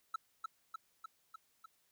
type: tone with echo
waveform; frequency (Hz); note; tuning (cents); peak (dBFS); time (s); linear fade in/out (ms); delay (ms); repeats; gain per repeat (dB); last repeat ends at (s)
triangle; 1318.5; E6; 0; -32; 0.14-0.16; 5; 300; 5; -3; 1.66
effects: white hiss -75 dBFS RMS until 1.91 s